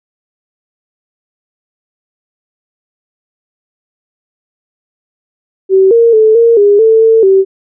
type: tone with pitch steps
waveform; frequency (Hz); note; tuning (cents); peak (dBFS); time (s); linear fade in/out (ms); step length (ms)
sine; 382.4 / 463.9 / 436.5 / 463.7 / 407.7 / 445.2 / 448.3 / 385.2; G4 / A#4 / A4 / A#4 / G#4 / A4 / A4 / G4; -43 / -8 / -14 / -9 / -32 / +20 / +32 / -30; -3; 5.69-7.45; 50; 220
effects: none